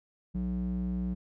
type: tone with band-pass filter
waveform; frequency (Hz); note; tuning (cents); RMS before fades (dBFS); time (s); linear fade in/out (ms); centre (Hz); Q
square; 61.2; B1; -15; -32; 0.34-1.15; 20; 150; 8
effects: none